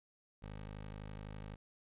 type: tone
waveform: 15% pulse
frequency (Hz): 51.91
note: G#1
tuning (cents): 0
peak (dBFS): -39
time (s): 0.42-1.56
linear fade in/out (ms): 10
effects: resampled to 8000 Hz